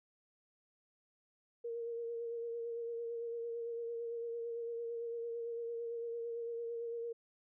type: tone with vibrato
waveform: sine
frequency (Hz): 466.2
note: A#4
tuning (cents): 0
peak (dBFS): -38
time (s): 1.64-7.13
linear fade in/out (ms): 10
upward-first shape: sine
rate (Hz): 8.9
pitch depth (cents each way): 23
effects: none